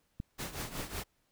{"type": "click", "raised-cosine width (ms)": 5, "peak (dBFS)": -25, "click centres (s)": 0.201}
{"type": "noise with tremolo", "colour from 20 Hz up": "pink", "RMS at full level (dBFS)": -37, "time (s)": [0.38, 1.04], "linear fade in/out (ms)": 20, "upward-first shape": "triangle", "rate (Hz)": 5.4, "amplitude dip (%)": 80}
{"effects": ["pink hiss -75 dBFS RMS until 1.31 s"]}